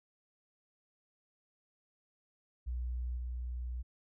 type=tone with level steps; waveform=sine; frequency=61.2 Hz; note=B1; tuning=15 cents flat; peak=-34 / -36 dBFS; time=2.66-3.83 s; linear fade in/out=20 ms; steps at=3.16 s; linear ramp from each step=20 ms; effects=none